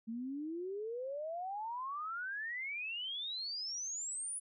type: exponential sweep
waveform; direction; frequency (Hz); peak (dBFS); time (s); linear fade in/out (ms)
sine; up; 220 to 10070; -38; 0.07-4.4; 20
effects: none